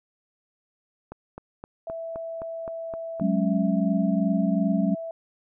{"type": "click train", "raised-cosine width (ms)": 1, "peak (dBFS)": -23, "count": 9, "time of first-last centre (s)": [1.12, 3.198], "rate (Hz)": 3.85}
{"type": "tone", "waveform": "sine", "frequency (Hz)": 659.3, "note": "E5", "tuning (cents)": 0, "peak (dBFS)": -31, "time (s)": [1.87, 5.11], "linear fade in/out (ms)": 2}
{"type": "chord", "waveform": "sine", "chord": "F# suspended second", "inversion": "none", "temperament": "equal with one note detuned", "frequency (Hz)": [185, 207.7, 275.4], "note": ["F#3", "G#3", "C#4"], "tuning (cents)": [0, 0, -11], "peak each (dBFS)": [-24, -24, -27], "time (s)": [3.21, 4.95], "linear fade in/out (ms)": 5}
{"effects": []}